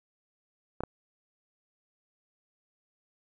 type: clicks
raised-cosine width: 1 ms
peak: -19 / -18 dBFS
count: 2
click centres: 0.806 / 0.836 s
effects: none